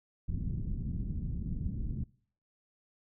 pink low-pass noise, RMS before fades -35 dBFS, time 0.28-2.04 s, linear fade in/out 5 ms, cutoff 220 Hz, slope 24 dB/octave, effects noise-tail reverb RT60 0.5 s tail -22 dB re dry

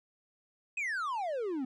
triangle exponential sweep, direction down, 2595 to 246.9 Hz, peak -30 dBFS, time 0.77-1.65 s, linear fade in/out 5 ms, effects resampled to 24000 Hz

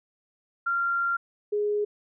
sine tone pair in turn, 1384 / 415.8 Hz, F6 / G#4, -16 / +2 cents, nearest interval octave + major sixth, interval 2082 cents, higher first, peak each -23 dBFS, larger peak neither, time 0.66-1.17 / 1.52-1.85 s, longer first, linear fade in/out 10 ms, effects none

